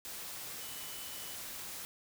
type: tone in noise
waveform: sine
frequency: 2986 Hz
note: F#7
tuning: 15 cents sharp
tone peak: -52 dBFS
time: 0.61-1.35 s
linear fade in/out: 0 ms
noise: white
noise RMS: -44 dBFS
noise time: 0.05-1.85 s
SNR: -11 dB
effects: none